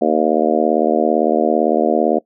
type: harmonic tone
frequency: 77.78 Hz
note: D#2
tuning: in tune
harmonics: 3 / 4 / 5 / 6 / 7 / 8 / 9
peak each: -20 / -20 / -20 / -20 / -20 / -20 / -20 dBFS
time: 0.01-2.19 s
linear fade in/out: 10 ms
effects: noise-tail reverb RT60 0.1 s tail -21 dB re dry

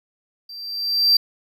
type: tone with level ramp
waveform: triangle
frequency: 4699 Hz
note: D8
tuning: in tune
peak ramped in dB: -34 to -9 dBFS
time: 0.49-1.17 s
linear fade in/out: 5 ms
effects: none

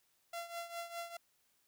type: tone with tremolo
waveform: sawtooth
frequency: 683 Hz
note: F5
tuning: 39 cents flat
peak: -35 dBFS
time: 0.33-1.17 s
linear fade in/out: 5 ms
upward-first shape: triangle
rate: 4.9 Hz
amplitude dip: 80%
effects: white hiss -75 dBFS RMS until 1.67 s

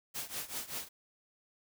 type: noise with tremolo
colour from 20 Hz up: white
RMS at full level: -37 dBFS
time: 0.14-0.89 s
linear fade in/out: 20 ms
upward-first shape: triangle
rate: 5.2 Hz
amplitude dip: 90%
effects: none

